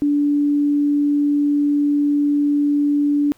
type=tone; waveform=sine; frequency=290.1 Hz; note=D4; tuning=21 cents flat; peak=-14 dBFS; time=0.02-3.32 s; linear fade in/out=0 ms; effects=pink hiss -55 dBFS RMS until 3.37 s